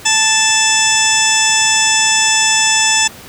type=harmonic tone with a mistuned harmonic; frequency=880 Hz; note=A5; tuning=in tune; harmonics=1 / 2 / 3 / 4 / 6 / 7 / 8 / 9; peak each=-19 / -19 / -17 / -18 / -18 / -20 / -18 / -18 dBFS; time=0.05-3.08 s; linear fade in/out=10 ms; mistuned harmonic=4; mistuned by=-27 cents; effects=pink hiss -35 dBFS RMS until 3.28 s + high-pass 80 Hz 12 dB/octave